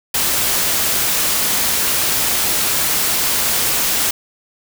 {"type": "noise", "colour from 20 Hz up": "white", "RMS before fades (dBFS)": -17, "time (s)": [0.14, 4.11], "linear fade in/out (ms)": 5, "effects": []}